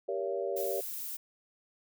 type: chord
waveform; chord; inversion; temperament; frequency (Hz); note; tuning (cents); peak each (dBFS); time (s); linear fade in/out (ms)
sine; G diminished seventh; none; just; 392 / 470.4 / 564.5 / 677.4; G4 / Bb4 / Db5 / Fb5; 0 / +16 / +31 / +47; -35 / -37 / -35 / -40; 0.08-0.81; 10
type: noise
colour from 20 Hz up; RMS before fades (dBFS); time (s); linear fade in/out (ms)
violet; -39; 0.56-1.17; 10
effects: none